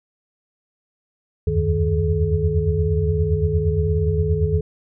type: tone cluster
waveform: sine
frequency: 76.6 / 84.7 / 93.8 / 154.3 / 428 Hz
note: D#2 / E2 / F#2 / D#3 / A4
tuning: -27 / +48 / +24 / -14 / -48 cents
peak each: -23 dBFS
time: 1.47-4.61 s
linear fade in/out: 5 ms
effects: none